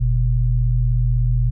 sine tone pair together, 45.49 / 121.7 Hz, F#1 / B2, -29 / -25 cents, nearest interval octave + perfect fourth, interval 1704 cents, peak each -17 dBFS, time 0-1.51 s, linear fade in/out 20 ms, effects none

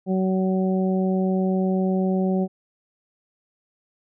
harmonic tone, 188 Hz, F#3, 28 cents sharp, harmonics 1 / 2 / 3 / 4, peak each -20 / -26 / -30 / -33 dBFS, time 0.06-2.48 s, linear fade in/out 50 ms, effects none

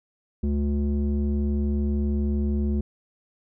square tone with low-pass filter, 71.8 Hz, D2, 39 cents flat, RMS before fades -24 dBFS, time 0.43-2.81 s, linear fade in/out 5 ms, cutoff 280 Hz, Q 5.3, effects none

